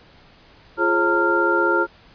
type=tone cluster; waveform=sine; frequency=345.8 / 421.5 / 541 / 911 / 1390 Hz; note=F4 / G#4 / C#5 / A#5 / F6; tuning=-17 / +26 / -42 / -40 / -9 cents; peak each=-21 / -25 / -25 / -24 / -19 dBFS; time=0.77-1.87 s; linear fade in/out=50 ms; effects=pink hiss -50 dBFS RMS until 2.14 s + resampled to 11025 Hz